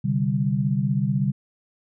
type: chord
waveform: sine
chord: C suspended second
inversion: none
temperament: equal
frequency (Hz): 130.81 / 146.83 / 196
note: C3 / D3 / G3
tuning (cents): 0 / 0 / 0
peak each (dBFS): -24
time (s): 0.04-1.32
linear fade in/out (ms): 10
effects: none